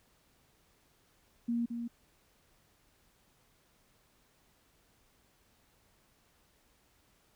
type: tone with echo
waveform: sine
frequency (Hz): 235.3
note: A#3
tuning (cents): +16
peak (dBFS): -29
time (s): 1.48-1.66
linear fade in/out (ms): 10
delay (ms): 220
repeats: 1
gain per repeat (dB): -6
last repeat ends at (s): 1.88
effects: pink hiss -69 dBFS RMS until 7.35 s